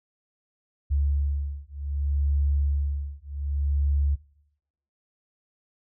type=beating tone pair; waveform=sine; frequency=70.8 / 71.45 Hz; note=C#2 / D2; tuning=+37 / -47 cents; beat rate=0.65 Hz; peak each=-26 dBFS; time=0.9-4.16 s; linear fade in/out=20 ms; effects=noise-tail reverb RT60 0.8 s tail -21 dB re dry